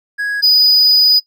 triangle tone pair in turn, 1661.2 / 4962 Hz, G#6 / D#8, 0 / -6 cents, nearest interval octave + perfect fifth, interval 1894 cents, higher second, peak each -14 / -6 dBFS, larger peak second, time 0.18-0.42 / 0.42-1.2 s, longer second, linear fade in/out 20 ms, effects noise-tail reverb RT60 0.1 s tail -20 dB re dry

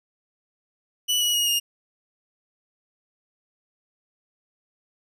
sawtooth tone with pitch steps, 2960 / 2919 / 2879 / 2839 Hz, F#7 / F#7 / F#7 / F7, 0 / -24 / -48 / +28 cents, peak -17 dBFS, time 1.08-1.6 s, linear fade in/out 20 ms, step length 130 ms, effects none

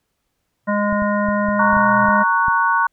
sine tone with exponential growth, 122.2 Hz, B2, 18 cents flat, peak -27 dBFS, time 0.63-2.06 s, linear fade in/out 5 ms, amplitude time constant 310 ms
harmonic tone, 206.1 Hz, G#3, 13 cents flat, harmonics 1 / 3 / 5 / 7 / 9, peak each -19 / -21 / -23 / -26 / -29 dBFS, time 0.67-2.24 s, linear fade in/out 20 ms
clicks, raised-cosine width 5 ms, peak -18 dBFS, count 8, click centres 0.927 / 1.022 / 1.287 / 1.487 / 1.732 / 1.769 / 2.086 / 2.483 s
sine chord, F# major, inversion first, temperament just, 925 / 1110 / 1480 Hz, A#5 / C#6 / F#6, -14 / +2 / 0 cents, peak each -18 / -18 / -18 dBFS, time 1.59-2.87 s, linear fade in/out 5 ms
effects pink hiss -72 dBFS RMS until 2.92 s

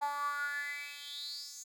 10% pulse tone with high-pass filter sweep, 287.6 Hz, D4, 36 cents flat, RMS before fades -39 dBFS, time 0.01-1.64 s, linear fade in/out 20 ms, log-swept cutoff 840 to 6600 Hz, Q 8.9, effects none

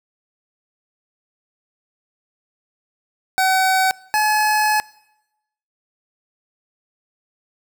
25% pulse tone pair in turn, 757 / 852.1 Hz, F#5 / G#5, +39 / +44 cents, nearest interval major second, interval 205 cents, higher second, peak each -11 dBFS, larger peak neither, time 3.38-3.91 / 4.14-4.8 s, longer second, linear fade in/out 0 ms, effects noise-tail reverb RT60 0.9 s tail -23 dB re dry

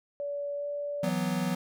sine tone with pitch glide, 573 to 578.3 Hz, D5 to D5, -43 to -27 cents, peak -31 dBFS, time 0.2-1.09 s, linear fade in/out 0 ms, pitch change +16 cents, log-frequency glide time 0.55-0.66 s
square chord, E suspended second, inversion none, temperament equal, 164.81 / 185 / 246.9 Hz, E3 / F#3 / B3, 0 / 0 / 0 cents, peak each -34 / -31 / -34 dBFS, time 1.03-1.55 s, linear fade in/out 5 ms
effects none

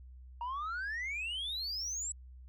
sine exponential sweep, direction up, 929 to 7902 Hz, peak -33 dBFS, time 0.41-2.12 s, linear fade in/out 2 ms, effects tanh soft clip ceiling -34 dBFS + added 63 Hz sine -49 dBFS peak until 2.48 s

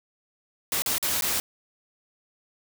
white noise with dropouts, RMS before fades -26 dBFS, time 0.72-1.4 s, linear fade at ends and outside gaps 1 ms, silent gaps 0.821-0.861 / 0.982-1.027 / 1.21-1.222 s, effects none

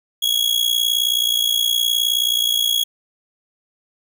40% pulse tone with amplitude modulation, 3322 Hz, G#7, in tune, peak -12 dBFS, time 0.22-2.84 s, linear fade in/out 10 ms, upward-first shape sine, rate 59.1 Hz, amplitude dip 80%, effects none

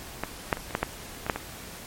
clicks, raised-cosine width 0.5 ms, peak -12 / -6 / -20 / -22 / -9 / -8 / -27 / -17 / -7 / -14 dBFS, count 10, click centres 0.236 / 0.528 / 0.571 / 0.708 / 0.751 / 0.83 / 1.148 / 1.265 / 1.298 / 1.36 s, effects pink hiss -42 dBFS RMS until 1.86 s + MP3 64 kbps

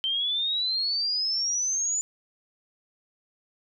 sine exponential sweep, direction up, 3105 to 7040 Hz, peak -24 dBFS, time 0.04-2.01 s, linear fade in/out 0 ms, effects none

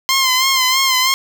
10% pulse tone with vibrato, 1046.5 Hz, C6, in tune, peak -4 dBFS, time 0.09-1.14 s, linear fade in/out 0 ms, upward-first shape sine, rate 3.1 Hz, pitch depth 52 cents each way, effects none

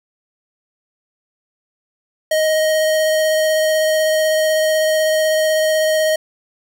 square tone with vibrato, 626 Hz, D#5, 10 cents sharp, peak -14 dBFS, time 2.31-6.16 s, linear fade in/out 5 ms, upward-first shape triangle, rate 16 Hz, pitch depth 12 cents each way, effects 9-bit

